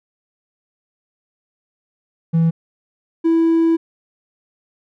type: tone pair in turn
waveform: triangle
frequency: 164.6 / 329.2 Hz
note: E3 / E4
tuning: -2 / -2 cents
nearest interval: octave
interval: 1200 cents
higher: second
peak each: -9 dBFS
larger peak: neither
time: 2.33-2.51 / 3.24-3.77 s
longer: second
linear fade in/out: 20 ms
effects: tanh soft clip ceiling -6 dBFS